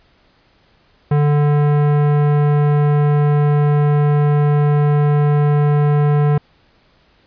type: tone with tanh clipping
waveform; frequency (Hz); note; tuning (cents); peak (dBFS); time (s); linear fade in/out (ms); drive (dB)
sine; 146.83; D3; 0; -13; 1.11-6.38; 5; 18
effects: pink hiss -55 dBFS RMS until 7.26 s + resampled to 11025 Hz